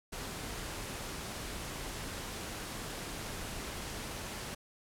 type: noise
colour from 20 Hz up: pink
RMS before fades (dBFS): -41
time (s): 0.12-4.55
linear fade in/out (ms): 10
effects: low-pass 12000 Hz 12 dB/octave